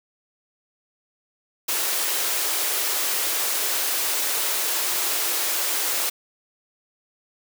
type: high-pass noise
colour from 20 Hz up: white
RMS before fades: -24 dBFS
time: 1.68-6.1 s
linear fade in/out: 10 ms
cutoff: 310 Hz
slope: 48 dB/octave
effects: none